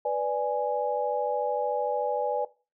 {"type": "chord", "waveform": "sine", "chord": "G# diminished", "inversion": "first", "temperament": "equal", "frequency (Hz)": [493.9, 587.3, 830.6], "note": ["B4", "D5", "G#5"], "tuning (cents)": [0, 0, 0], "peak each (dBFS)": -29, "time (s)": [0.05, 2.45], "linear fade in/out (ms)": 5, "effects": ["noise-tail reverb RT60 0.3 s tail -18 dB re dry"]}